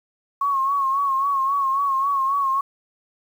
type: tone with vibrato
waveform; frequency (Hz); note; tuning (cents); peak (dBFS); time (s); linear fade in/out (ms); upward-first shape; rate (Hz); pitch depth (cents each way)
sine; 1097; C#6; -18; -18; 0.41-2.61; 5; sine; 3.7; 55
effects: 8-bit